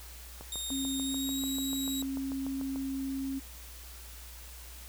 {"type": "click train", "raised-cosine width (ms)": 1, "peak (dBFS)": -30, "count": 17, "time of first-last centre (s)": [0.41, 2.759], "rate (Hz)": 6.81}
{"type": "tone with pitch glide", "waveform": "20% pulse", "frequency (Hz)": [3698, 3842], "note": ["A#7", "B7"], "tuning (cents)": [-15, -48], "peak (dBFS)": -29, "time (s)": [0.52, 2.02], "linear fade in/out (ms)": 2, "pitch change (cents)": 67, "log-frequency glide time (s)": [0.98, 1.46]}
{"type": "tone", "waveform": "sine", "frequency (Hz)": 269.8, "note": "C#4", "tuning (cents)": -47, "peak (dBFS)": -32, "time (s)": [0.7, 3.4], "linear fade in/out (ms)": 20}
{"effects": ["added 60 Hz sine -47 dBFS peak until 4.88 s", "white hiss -50 dBFS RMS until 4.88 s"]}